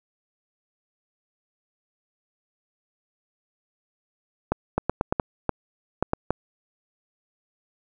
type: clicks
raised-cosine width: 1 ms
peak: -7 dBFS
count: 10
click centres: 4.52 / 4.78 / 4.896 / 5.011 / 5.125 / 5.198 / 5.493 / 6.026 / 6.134 / 6.306 s
effects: none